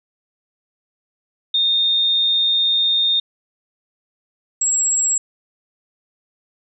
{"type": "tone pair in turn", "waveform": "sine", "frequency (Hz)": [3658, 7642], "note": ["A#7", "A#8"], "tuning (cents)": [-33, 42], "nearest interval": "octave + minor second", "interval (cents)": 1275, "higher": "second", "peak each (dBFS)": [-14, -15], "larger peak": "first", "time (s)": [[1.54, 3.2], [4.61, 5.18]], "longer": "first", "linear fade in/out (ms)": 5, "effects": []}